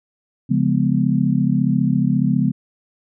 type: chord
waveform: sine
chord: C# dominant seventh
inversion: none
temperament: just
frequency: 138.59 / 173.24 / 207.9 / 249.5 Hz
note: C#3 / E#3 / G#3 / B3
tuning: 0 / -14 / +2 / +18 cents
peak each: -20 dBFS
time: 0.49-2.52 s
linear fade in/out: 20 ms
effects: none